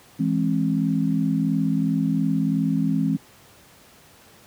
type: chord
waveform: sine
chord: E augmented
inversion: none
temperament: equal with one note detuned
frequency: 164.81 / 207.7 / 266.5 Hz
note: E3 / G#3 / B#3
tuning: 0 / 0 / +32 cents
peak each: -23 / -24 / -23 dBFS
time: 0.19-3.17 s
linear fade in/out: 10 ms
effects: pink hiss -51 dBFS RMS until 4.46 s + high-pass 80 Hz 12 dB/octave